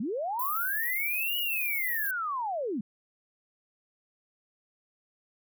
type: linear two-way sweep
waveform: sine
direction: up then down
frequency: 185.8 to 2939 to 185.8 Hz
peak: -29 dBFS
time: 0-2.81 s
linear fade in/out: 5 ms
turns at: 1.38 s
type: high-pass noise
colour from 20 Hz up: white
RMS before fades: -34 dBFS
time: 0.39-2.11 s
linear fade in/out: 5 ms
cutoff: 11000 Hz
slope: 96 dB/octave
effects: none